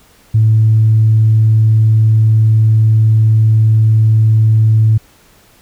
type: tone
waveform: sine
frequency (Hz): 110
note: A2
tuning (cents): 0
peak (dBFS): -5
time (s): 0.34-4.98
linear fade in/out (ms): 10
effects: tanh soft clip ceiling -1 dBFS + pink hiss -47 dBFS RMS until 5.61 s